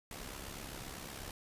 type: noise with amplitude modulation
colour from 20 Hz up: pink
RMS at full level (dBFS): -43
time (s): 0.11-1.31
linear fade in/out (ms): 2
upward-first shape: sine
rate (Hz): 67.8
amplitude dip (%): 60
effects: resampled to 32000 Hz